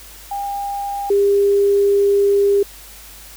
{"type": "tone pair in turn", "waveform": "sine", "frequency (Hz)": [803, 401.5], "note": ["G5", "G4"], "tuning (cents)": [41, 41], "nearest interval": "octave", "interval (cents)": 1200, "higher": "first", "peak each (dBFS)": [-21, -11], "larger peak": "second", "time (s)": [[0.31, 1.1], [1.1, 2.63]], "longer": "second", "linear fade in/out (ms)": 5, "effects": ["added 50 Hz sine -43 dBFS peak until 3.36 s", "white hiss -40 dBFS RMS until 3.36 s"]}